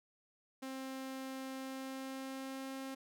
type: tone with pitch glide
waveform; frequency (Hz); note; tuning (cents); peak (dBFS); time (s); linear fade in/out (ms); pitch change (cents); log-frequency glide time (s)
sawtooth; 264.7 to 267.3; C4 to C4; +20 to +37; -38; 0.62-2.95; 10; +17; 1.56-2.71
effects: none